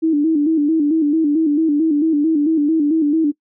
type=tone with vibrato; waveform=sine; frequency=306.7 Hz; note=D#4; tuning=25 cents flat; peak=-12 dBFS; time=0.02-3.32 s; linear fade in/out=20 ms; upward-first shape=square; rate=4.5 Hz; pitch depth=86 cents each way; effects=noise-tail reverb RT60 0.1 s tail -22 dB re dry